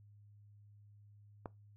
click, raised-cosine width 1 ms, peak -28 dBFS, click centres 1.458 s, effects noise-tail reverb RT60 0.2 s tail -20 dB re dry + added 103 Hz sine -58 dBFS peak until 1.76 s

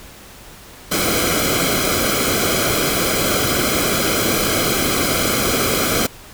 pink noise with comb filter, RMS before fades -18 dBFS, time 0.91-6.07 s, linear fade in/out 10 ms, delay 1.1 ms, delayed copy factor -0.8, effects pink hiss -40 dBFS RMS until 6.33 s

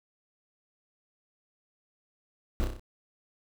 brown noise with echo, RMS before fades -27 dBFS, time 2.6-2.64 s, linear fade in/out 0 ms, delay 31 ms, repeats 5, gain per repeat -4 dB, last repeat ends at 2.795 s, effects none

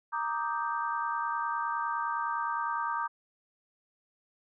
sine chord, Eb major seventh, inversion second, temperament equal, 932.3 / 1174.7 / 1244.5 / 1568 Hz, Bb5 / D6 / Eb6 / G6, 0 / 0 / 0 / 0 cents, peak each -33 / -34 / -37 / -37 dBFS, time 0.12-3.08 s, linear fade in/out 20 ms, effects none

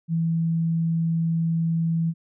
sine tone, 164.81 Hz, E3, in tune, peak -20 dBFS, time 0.08-2.14 s, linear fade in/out 50 ms, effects none

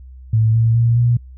sine tone with pitch steps, 111 / 113.92 / 116.92 / 120 Hz, A2 / A#2 / A#2 / B2, +16 / -39 / +6 / -49 cents, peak -11 dBFS, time 0.33-1.17 s, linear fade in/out 5 ms, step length 210 ms, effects noise-tail reverb RT60 0.1 s tail -26 dB re dry + added 64 Hz sine -35 dBFS peak until 1.37 s

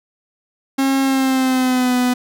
45% pulse tone with pitch glide, 270 to 249 Hz, C#4 to B3, -45 to +14 cents, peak -14 dBFS, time 0.78-2.14 s, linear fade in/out 10 ms, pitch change -141 cents, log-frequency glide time 1.02-1.96 s, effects none

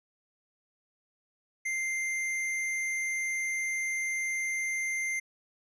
square tone, 2093 Hz, C7, in tune, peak -30 dBFS, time 1.65-5.2 s, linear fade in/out 10 ms, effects low-pass 10000 Hz 12 dB/octave

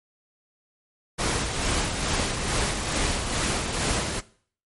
pink noise with tremolo, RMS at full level -24 dBFS, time 1.18-4.21 s, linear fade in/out 20 ms, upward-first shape sine, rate 2.3 Hz, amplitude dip 45%, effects noise-tail reverb RT60 0.5 s tail -19 dB re dry + MP3 48 kbps

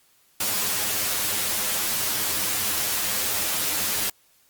white noise with comb filter, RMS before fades -25 dBFS, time 0.4-4.1 s, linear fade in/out 5 ms, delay 9.6 ms, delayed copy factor +0.85, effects white hiss -61 dBFS RMS until 4.49 s + Opus 48 kbps

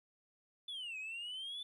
sine exponential two-way sweep, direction down then up, 3520 to 2499 to 3520 Hz, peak -39 dBFS, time 0.68-1.63 s, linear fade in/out 5 ms, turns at 0.98 s, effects tanh soft clip ceiling -40 dBFS + 13-bit

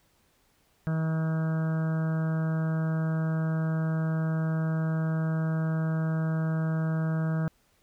harmonic tone, 160 Hz, D#3, 49 cents sharp, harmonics 1 / 2 / 3 / 4 / 5 / 6 / 7 / 8 / 9 / 10, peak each -25 / -41 / -43 / -40 / -51 / -50 / -49 / -46 / -46 / -46 dBFS, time 0.87-7.48 s, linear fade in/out 0 ms, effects pink hiss -67 dBFS RMS until 7.82 s

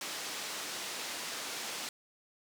white band-pass noise, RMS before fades -40 dBFS, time 0.01-1.89 s, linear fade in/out 2 ms, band 230 to 6400 Hz, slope 12 dB/octave, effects none

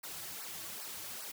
white noise with flanger, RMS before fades -44 dBFS, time 0.03-1.32 s, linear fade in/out 10 ms, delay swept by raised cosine 0.29 to 4.19 ms, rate 2.5 Hz, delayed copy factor -0.9, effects none

